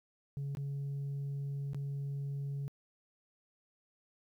sine tone with dropouts, 140.1 Hz, C#3, 19 cents sharp, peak -33 dBFS, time 0.37-2.68 s, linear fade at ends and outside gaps 0 ms, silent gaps 0.55-0.571 / 1.733-1.746 s, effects tanh soft clip ceiling -34 dBFS + 12-bit

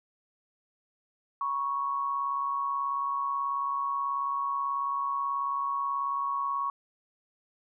sine tone pair together, 970.3 / 1108.7 Hz, B5 / C#6, -31 / 0 cents, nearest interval major second, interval 231 cents, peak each -36 / -28 dBFS, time 1.41-6.7 s, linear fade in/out 2 ms, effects none

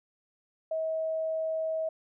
sine tone, 640 Hz, D#5, 49 cents sharp, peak -28 dBFS, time 0.71-1.89 s, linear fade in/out 5 ms, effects none

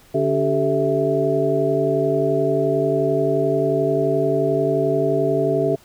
sine tone cluster, 144.3 / 284.2 / 385.3 / 436.7 / 659 Hz, D3 / C#4 / G4 / A4 / E5, -30 / +43 / -30 / -13 / -1 cents, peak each -25 / -25 / -21 / -22 / -22 dBFS, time 0.14-5.76 s, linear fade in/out 10 ms, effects pink hiss -51 dBFS RMS until 5.84 s

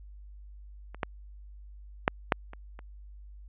clicks, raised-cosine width 0.5 ms, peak -29 / -13 / -6 / -6 / -28 / -30 dBFS, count 6, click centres 0.946 / 1.032 / 2.079 / 2.322 / 2.534 / 2.791 s, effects added 50 Hz sine -45 dBFS peak until 3.48 s + resampled to 8000 Hz

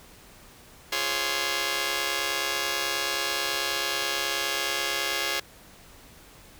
5% pulse chord, Db major seventh, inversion first, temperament just, 346.5 / 415.8 / 519.7 / 554.4 Hz, F4 / Ab4 / C5 / Db5, -14 / +2 / -12 / 0 cents, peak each -22 / -21 / -25 / -19 dBFS, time 0.92-5.4 s, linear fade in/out 5 ms, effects pink hiss -51 dBFS RMS until 6.59 s

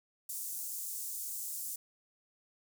pink high-pass noise, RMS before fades -40 dBFS, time 0.29-1.76 s, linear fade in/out 5 ms, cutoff 7300 Hz, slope 24 dB/octave, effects none

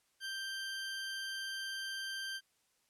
20% pulse tone, 1571 Hz, G6, 3 cents sharp, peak -34 dBFS, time 0.2-2.41 s, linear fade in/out 50 ms, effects white hiss -75 dBFS RMS until 2.89 s + low-pass 11000 Hz 12 dB/octave

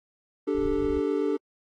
triangle chord, D suspended fourth, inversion none, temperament equal, 293.7 / 392 / 440 Hz, D4 / G4 / A4, 0 / 0 / 0 cents, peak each -26 dBFS, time 0.47-1.37 s, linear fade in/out 10 ms
pink low-pass noise, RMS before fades -36 dBFS, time 0.54-1.01 s, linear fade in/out 20 ms, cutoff 110 Hz, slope 12 dB/octave
effects AAC 32 kbps

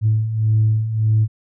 sine beating tone pair, 107.9 / 109.6 Hz, A2 / A2, -33 / -6 cents, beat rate 1.7 Hz, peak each -20 / -14 dBFS, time 0.01-1.28 s, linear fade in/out 50 ms, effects tanh soft clip ceiling -8 dBFS

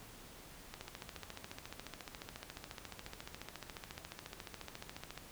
click train, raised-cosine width 0.2 ms, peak -27 dBFS, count 64, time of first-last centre 0.74-5.177 s, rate 14.2 Hz, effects pink hiss -55 dBFS RMS until 5.31 s

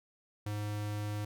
square tone, 104.5 Hz, G#2, 11 cents sharp, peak -35 dBFS, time 0.46-1.25 s, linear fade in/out 5 ms, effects none

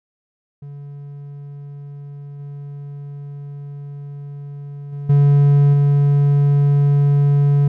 triangle tone with level steps, 142.7 Hz, D3, 49 cents flat, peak -29 / -27 / -23 / -7 / -9 dBFS, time 0.62-7.68 s, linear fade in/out 5 ms, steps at 2.39 / 4.92 / 5.09 / 5.73 s, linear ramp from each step 10 ms, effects none

